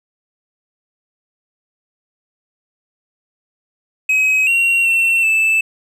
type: tone with pitch steps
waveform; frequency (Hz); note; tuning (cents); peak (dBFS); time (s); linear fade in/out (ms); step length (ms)
triangle; 2542 / 2745 / 2706 / 2635; D#7 / F7 / E7 / E7; +36 / -31 / +45 / -1; -10; 4.09-5.61; 5; 380
effects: none